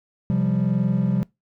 triangle chord, C suspended fourth, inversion none, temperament equal, 130.81 / 174.61 / 196 Hz, C3 / F3 / G3, 0 / 0 / 0 cents, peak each -21 / -20 / -20 dBFS, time 0.3-1.23 s, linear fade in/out 0 ms, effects noise-tail reverb RT60 0.2 s tail -23 dB re dry + tanh soft clip ceiling -10 dBFS

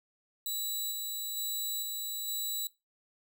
10% pulse tone with tremolo, 3930 Hz, B7, 9 cents flat, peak -25 dBFS, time 0.46-2.67 s, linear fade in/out 2 ms, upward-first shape square, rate 1.1 Hz, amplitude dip 25%, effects noise-tail reverb RT60 0.2 s tail -17 dB re dry

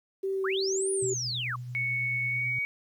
sine tone with vibrato, 385.2 Hz, G4, 30 cents flat, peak -27 dBFS, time 0.23-1.14 s, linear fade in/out 10 ms, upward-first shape sine, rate 3.2 Hz, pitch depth 9 cents each way
sine linear two-way sweep, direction up then down, 1021 to 9670 to 1021 Hz, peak -30 dBFS, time 0.44-1.56 s, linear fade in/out 5 ms, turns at 0.91 s
sine tone with tremolo, 123.47 Hz, B2, in tune, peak -34 dBFS, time 1.02-2.59 s, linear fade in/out 5 ms, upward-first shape triangle, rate 9.1 Hz, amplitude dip 35%
sine tone with pitch glide, 2217 to 2249 Hz, C#7 to C#7, 0 to +24 cents, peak -27 dBFS, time 1.75-2.65 s, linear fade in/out 0 ms, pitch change +24 cents, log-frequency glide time 2.27-2.48 s
effects 10-bit

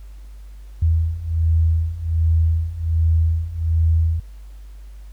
sine beating tone pair, 80.8 / 82.1 Hz, E2 / E2, -34 / -6 cents, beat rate 1.3 Hz, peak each -20 / -17 dBFS, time 0.82-4.2 s, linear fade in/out 5 ms, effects added 50 Hz sine -35 dBFS peak until 5.12 s + pink hiss -57 dBFS RMS until 5.12 s

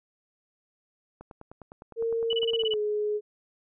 click train, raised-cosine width 1 ms, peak -30 dBFS, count 16, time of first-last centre 1.21-2.737 s, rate 9.82 Hz
sine tone with pitch glide, 458.1 to 420.1 Hz, A#4 to G#4, -30 to +20 cents, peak -25 dBFS, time 1.96-3.21 s, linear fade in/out 50 ms, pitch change -150 cents, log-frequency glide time 2.57-2.79 s
sine tone bursts, 2960 Hz, F#7, in tune, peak -26 dBFS, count 8, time 2.3-2.739 s, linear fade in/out 5 ms, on 33 ms, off 25 ms
effects none

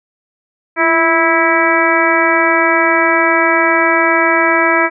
harmonic tone with a mistuned harmonic, 327.4 Hz, E4, 12 cents flat, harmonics 1 / 2 / 3 / 4 / 5 / 6 / 7, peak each -17 / -17 / -17 / -17 / -17 / -17 / -17 dBFS, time 0.76-4.9 s, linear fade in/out 50 ms, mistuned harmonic 1, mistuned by +51 cents, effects none

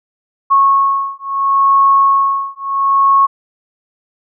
sine beating tone pair, 1098 / 1098.73 Hz, C#6 / C#6, -17 / -16 cents, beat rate 0.73 Hz, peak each -12 dBFS, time 0.5-3.27 s, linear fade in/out 20 ms, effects none

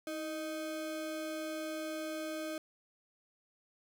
square ring-modulated tone, 468.4 Hz, A#4, 8 cents sharp, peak -35 dBFS, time 0.07-2.58 s, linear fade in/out 2 ms, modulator 150 Hz, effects none

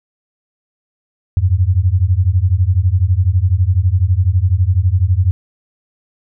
sine beating tone pair, 86 / 98 Hz, F2 / G2, -26 / 0 cents, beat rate 12 Hz, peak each -13 dBFS, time 1.37-5.31 s, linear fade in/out 0 ms, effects none

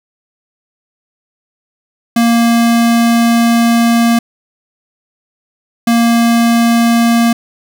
square tone bursts at uneven times, 233.1 Hz, A#3, in tune, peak -8 dBFS, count 2, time 2.16-4.19 / 5.87-7.33 s, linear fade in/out 5 ms, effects none

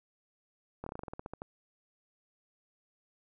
slowing click train, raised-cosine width 1 ms, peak -26 dBFS, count 13, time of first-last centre 0.84-1.419 s, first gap 24 ms, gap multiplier 1.12, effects none

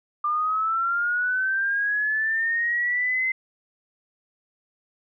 sine linear sweep, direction up, 1190 to 2068 Hz, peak -21 dBFS, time 0.24-3.32 s, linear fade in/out 5 ms, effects none

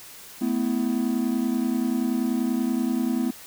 triangle chord, A suspended second, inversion none, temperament equal with one note detuned, 220 / 250.4 / 329.6 Hz, A3 / B3 / E4, 0 / +24 / 0 cents, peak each -25 / -22 / -28 dBFS, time 0.41-3.31 s, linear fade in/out 10 ms, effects white hiss -44 dBFS RMS until 3.46 s

